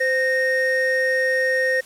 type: tone pair together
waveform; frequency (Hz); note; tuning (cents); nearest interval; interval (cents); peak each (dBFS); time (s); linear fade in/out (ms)
triangle; 517.7 / 1853; C5 / A#6; -18 / -11; octave + minor seventh; 2207; -19 / -18; 0-1.81; 10
effects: white hiss -46 dBFS RMS until 1.85 s + low-pass 12000 Hz 12 dB/octave